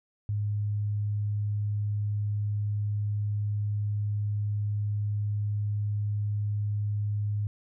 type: tone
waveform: sine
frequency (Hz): 103.83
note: G#2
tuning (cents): 0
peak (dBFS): -26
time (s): 0.29-7.47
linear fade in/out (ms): 0
effects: none